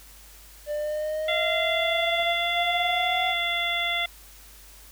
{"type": "linear sweep", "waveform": "triangle", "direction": "up", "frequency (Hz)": [591, 740], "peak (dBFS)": -24, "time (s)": [0.66, 3.35], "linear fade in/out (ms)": 50}
{"type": "harmonic tone", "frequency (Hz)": 690, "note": "F5", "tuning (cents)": -21, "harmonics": [1, 2, 3, 4, 5], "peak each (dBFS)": [-32, -35, -27, -35, -28], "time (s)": [1.28, 4.06], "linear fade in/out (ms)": 5}
{"type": "clicks", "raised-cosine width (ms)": 0.5, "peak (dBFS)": -32, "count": 2, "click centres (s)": [2.199, 2.226]}
{"effects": ["added 50 Hz sine -50 dBFS peak until 4.91 s", "white hiss -50 dBFS RMS until 4.91 s"]}